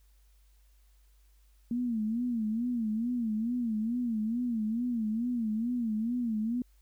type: tone with vibrato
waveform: sine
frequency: 230 Hz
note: A#3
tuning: 23 cents flat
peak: -28 dBFS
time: 1.71-6.62 s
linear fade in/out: 2 ms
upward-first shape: sine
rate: 2.3 Hz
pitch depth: 130 cents each way
effects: added 50 Hz sine -59 dBFS peak until 6.81 s + white hiss -72 dBFS RMS until 6.81 s